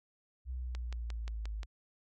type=exponential sweep; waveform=sine; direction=down; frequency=64.1 to 51.91 Hz; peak=-36 dBFS; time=0.45-1.66 s; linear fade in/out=50 ms
type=click train; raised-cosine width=0.2 ms; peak=-28 dBFS; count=6; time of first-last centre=0.75-1.632 s; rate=5.67 Hz
effects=none